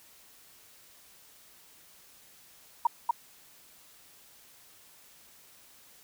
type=tone with echo; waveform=sine; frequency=940 Hz; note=A#5; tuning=14 cents sharp; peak=-19 dBFS; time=2.85-2.87 s; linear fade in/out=5 ms; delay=240 ms; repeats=1; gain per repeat=-2 dB; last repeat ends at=3.11 s; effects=white hiss -57 dBFS RMS until 6.03 s